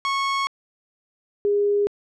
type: tone pair in turn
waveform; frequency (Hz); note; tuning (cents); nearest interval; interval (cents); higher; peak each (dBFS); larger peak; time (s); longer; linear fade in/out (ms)
sawtooth / sine; 1100 / 408.6; C#6 / G#4; -14 / -28; octave + perfect fourth; 1714; first; -17; neither; 0.05-0.47 / 1.45-1.87; neither; 0
effects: low-pass 5000 Hz 12 dB/octave